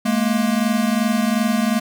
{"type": "tone pair together", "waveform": "square", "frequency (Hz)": [211.6, 234.3], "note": ["G#3", "A#3"], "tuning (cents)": [33, 9], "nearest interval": "major second", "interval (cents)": 176, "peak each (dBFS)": -20, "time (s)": [0.05, 1.8], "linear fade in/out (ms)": 10, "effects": []}